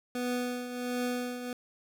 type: tone with tremolo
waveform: 25% pulse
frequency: 246.9 Hz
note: B3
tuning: in tune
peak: -25 dBFS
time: 0.15-1.53 s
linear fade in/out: 2 ms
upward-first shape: triangle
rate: 1.4 Hz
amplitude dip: 65%
effects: none